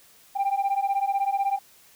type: beating tone pair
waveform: sine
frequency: 784 / 800 Hz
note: G5 / G5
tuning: 0 / +35 cents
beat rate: 16 Hz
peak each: -23 dBFS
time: 0.35-1.59 s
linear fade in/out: 20 ms
effects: tanh soft clip ceiling -19 dBFS + white hiss -55 dBFS RMS until 1.95 s